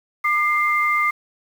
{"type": "tone pair together", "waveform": "sine", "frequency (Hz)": [1201.6, 2095], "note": ["D6", "C7"], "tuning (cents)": [39, 2], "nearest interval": "minor seventh", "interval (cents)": 963, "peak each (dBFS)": -19, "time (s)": [0.24, 1.11], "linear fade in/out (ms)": 10, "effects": ["7-bit"]}